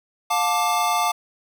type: chord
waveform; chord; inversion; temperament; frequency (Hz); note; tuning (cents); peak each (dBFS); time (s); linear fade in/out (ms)
square; D minor; first; equal with one note detuned; 710.3 / 880 / 1174.7; F5 / A5 / D6; +29 / 0 / 0; -24; 0.3-1.12; 10
effects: none